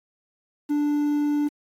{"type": "tone with quantisation", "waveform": "triangle", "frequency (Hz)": 293.6, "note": "D4", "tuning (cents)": 0, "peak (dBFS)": -18, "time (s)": [0.69, 1.49], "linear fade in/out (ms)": 20, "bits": 8, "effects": ["AAC 48 kbps"]}